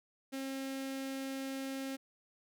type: tone with notch filter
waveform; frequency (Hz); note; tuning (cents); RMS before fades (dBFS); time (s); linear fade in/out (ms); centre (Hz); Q
sawtooth; 268.8; C4; +47; -40; 0.32-1.97; 20; 1000; 1.6
effects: none